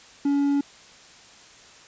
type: tone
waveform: triangle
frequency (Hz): 283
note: C#4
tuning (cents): +36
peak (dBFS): -17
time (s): 0.25-0.61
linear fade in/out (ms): 5
effects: white hiss -49 dBFS RMS until 1.87 s + resampled to 16000 Hz